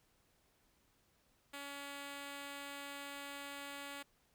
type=tone; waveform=5% pulse; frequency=282.2 Hz; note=C#4; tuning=31 cents sharp; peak=-34 dBFS; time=1.53-4.03 s; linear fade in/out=10 ms; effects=pink hiss -74 dBFS RMS until 4.34 s